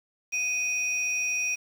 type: tone pair together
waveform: sine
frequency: 2489 / 5684 Hz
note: D#7 / F8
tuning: 0 / +30 cents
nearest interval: octave + major second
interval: 1430 cents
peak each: -25 / -31 dBFS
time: 0.32-1.56 s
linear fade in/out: 20 ms
effects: tanh soft clip ceiling -20 dBFS + 8-bit